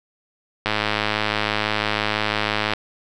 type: click train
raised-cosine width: 0.3 ms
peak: -4 dBFS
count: 221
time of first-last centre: 0.66-2.735 s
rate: 106 Hz
effects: none